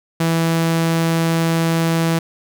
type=tone; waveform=sawtooth; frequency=164.8 Hz; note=E3; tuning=in tune; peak=-11 dBFS; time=0.2-2.19 s; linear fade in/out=5 ms; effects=none